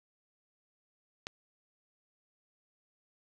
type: click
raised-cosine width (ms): 0.2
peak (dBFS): -20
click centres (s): 1.269
effects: none